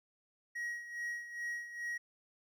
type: tone with tremolo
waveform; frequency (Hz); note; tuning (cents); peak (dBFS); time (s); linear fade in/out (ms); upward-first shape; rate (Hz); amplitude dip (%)
triangle; 1899; A#6; +32; -34; 0.55-1.98; 10; sine; 2.4; 70
effects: none